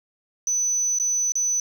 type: tone with dropouts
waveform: sine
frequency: 6000 Hz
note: F#8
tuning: 23 cents sharp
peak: -18 dBFS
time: 0.47-1.6 s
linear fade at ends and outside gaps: 2 ms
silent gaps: 0.987-0.998 / 1.321-1.354 s
effects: tanh soft clip ceiling -18 dBFS + 8-bit